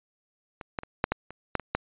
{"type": "clicks", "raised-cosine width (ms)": 0.5, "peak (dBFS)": [-23, -14, -24, -7, -9, -26, -9, -21, -9], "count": 9, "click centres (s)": [0.612, 0.788, 0.834, 1.041, 1.12, 1.306, 1.553, 1.597, 1.75], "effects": ["resampled to 8000 Hz"]}